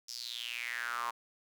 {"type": "tone with high-pass filter sweep", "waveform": "sawtooth", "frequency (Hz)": 119.5, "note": "A#2", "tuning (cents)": 43, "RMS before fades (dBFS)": -39, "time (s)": [0.08, 1.11], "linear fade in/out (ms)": 10, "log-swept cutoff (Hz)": [5500, 1000], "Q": 6.6, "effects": []}